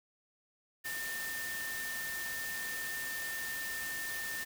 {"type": "tone in noise", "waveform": "sine", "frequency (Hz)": 1800, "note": "A6", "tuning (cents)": 39, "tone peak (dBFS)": -38, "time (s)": [0.84, 4.45], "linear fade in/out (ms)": 20, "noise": "white", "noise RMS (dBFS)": -42, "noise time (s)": [0.84, 4.45], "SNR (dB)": 1, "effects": []}